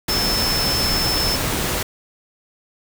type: tone in noise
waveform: sine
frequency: 5274 Hz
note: E8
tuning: in tune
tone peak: -20 dBFS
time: 0.09-1.36 s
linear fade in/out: 5 ms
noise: pink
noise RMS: -22 dBFS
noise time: 0.08-1.83 s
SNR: -1 dB
effects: none

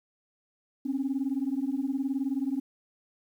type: beating tone pair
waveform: sine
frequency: 261.6 / 280.6 Hz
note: C4 / C#4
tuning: 0 / +21 cents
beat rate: 19 Hz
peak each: -29 dBFS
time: 0.85-2.6 s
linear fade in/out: 10 ms
effects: tanh soft clip ceiling -21 dBFS + 10-bit

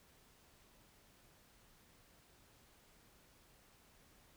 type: silence
effects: pink hiss -67 dBFS RMS until 4.36 s

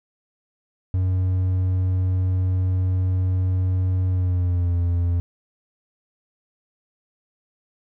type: tone with pitch glide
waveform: triangle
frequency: 92.5 to 86.81 Hz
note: F#2 to F2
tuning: 0 to -10 cents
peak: -16 dBFS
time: 0.94-5.2 s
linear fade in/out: 0 ms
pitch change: -110 cents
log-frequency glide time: 4.08-4.75 s
effects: none

